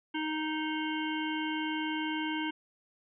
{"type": "harmonic tone", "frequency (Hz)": 311.1, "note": "D#4", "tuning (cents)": 0, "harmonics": [1, 3, 5, 7, 9, 10], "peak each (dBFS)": [-33, -38, -40, -41, -43, -43], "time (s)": [0.14, 2.51], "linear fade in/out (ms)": 10, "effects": []}